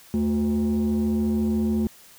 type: tone with frequency modulation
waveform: sine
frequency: 220 Hz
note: A3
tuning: in tune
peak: -18 dBFS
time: 0.14-1.87 s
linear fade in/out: 0 ms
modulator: 142 Hz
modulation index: 0.65
effects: tanh soft clip ceiling -18 dBFS + white hiss -50 dBFS RMS until 2.18 s